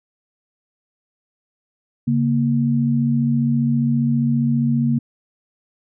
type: tone pair together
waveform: sine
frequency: 138.9 / 233.8 Hz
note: C#3 / A#3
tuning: +4 / +5 cents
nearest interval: major sixth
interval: 901 cents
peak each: -19 / -17 dBFS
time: 2.07-4.99 s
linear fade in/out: 10 ms
effects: none